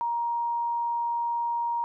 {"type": "tone", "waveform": "sine", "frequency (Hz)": 941, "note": "A#5", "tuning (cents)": 16, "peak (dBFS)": -25, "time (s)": [0.01, 1.84], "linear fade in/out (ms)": 0, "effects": []}